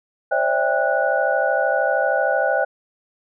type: tone cluster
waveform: sine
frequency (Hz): 528 / 581 / 654 / 795 / 1471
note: C5 / D5 / E5 / G5 / F#6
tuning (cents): +16 / -19 / -14 / +24 / -11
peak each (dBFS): -23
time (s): 0.31-2.65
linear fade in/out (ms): 10
effects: none